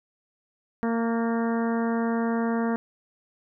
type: harmonic tone with a mistuned harmonic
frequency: 229.9 Hz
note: A#3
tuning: 24 cents flat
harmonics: 1 / 2 / 3 / 4 / 5 / 6 / 7 / 8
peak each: -24 / -30 / -34 / -36 / -38 / -40 / -41 / -42 dBFS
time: 0.83-2.76 s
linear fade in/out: 0 ms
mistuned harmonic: 6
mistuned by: +29 cents
effects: none